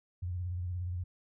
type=tone with vibrato; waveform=sine; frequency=89.2 Hz; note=F2; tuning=37 cents sharp; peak=-33 dBFS; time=0.22-1.04 s; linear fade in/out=10 ms; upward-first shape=sine; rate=17 Hz; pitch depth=67 cents each way; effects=none